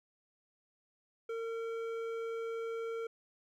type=tone with hard clipping; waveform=sine; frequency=456.1 Hz; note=A#4; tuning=38 cents flat; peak=-38 dBFS; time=1.29-3.07 s; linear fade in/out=5 ms; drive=10 dB; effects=none